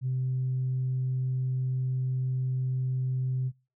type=tone; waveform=sine; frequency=129 Hz; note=C3; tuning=24 cents flat; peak=-25 dBFS; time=0.01-3.52 s; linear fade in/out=50 ms; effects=noise-tail reverb RT60 0.3 s tail -23 dB re dry + tanh soft clip ceiling -22 dBFS